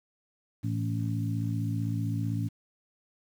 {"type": "harmonic tone with a mistuned harmonic", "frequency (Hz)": 55.6, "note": "A1", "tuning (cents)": 19, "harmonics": [2, 3, 4, 5], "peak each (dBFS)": [-29, -35, -38, -36], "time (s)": [0.63, 2.49], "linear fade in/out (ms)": 20, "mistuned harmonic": 5, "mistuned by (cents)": 15, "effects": ["9-bit"]}